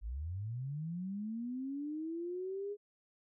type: linear sweep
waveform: sine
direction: up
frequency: 48.12 to 415.9 Hz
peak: -37 dBFS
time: 0.01-2.77 s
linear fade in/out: 50 ms
effects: none